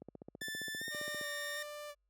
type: click train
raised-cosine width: 2 ms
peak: -33 dBFS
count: 19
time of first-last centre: 0.02-1.212 s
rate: 15.1 Hz
type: tone with pitch glide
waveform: sawtooth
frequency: 1760 to 1830.5 Hz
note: A6 to A#6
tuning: 0 to -32 cents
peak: -36 dBFS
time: 0.41-1.63 s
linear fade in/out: 5 ms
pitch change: +68 cents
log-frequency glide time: 0.78-0.85 s
type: tone with vibrato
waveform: sawtooth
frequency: 587.3 Hz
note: D5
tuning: in tune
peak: -40 dBFS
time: 0.9-1.95 s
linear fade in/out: 50 ms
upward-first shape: square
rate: 1.5 Hz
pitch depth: 15 cents each way
effects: added 50 Hz sine -58 dBFS peak until 2.09 s + high-pass 150 Hz 12 dB/octave